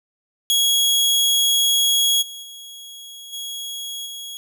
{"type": "tone with level steps", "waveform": "sawtooth", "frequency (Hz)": 3322, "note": "G#7", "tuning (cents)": 0, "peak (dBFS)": [-12, -30, -33, -25, -28], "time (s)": [0.5, 4.37], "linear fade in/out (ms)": 0, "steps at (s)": [2.21, 2.42, 3.32, 4.05], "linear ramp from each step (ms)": 20, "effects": []}